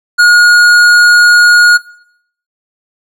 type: tone with tanh clipping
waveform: sine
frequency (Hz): 1438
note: F#6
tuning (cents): -50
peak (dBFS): -4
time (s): 0.18-1.78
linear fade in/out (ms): 20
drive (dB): 13
effects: noise-tail reverb RT60 0.7 s tail -21 dB re dry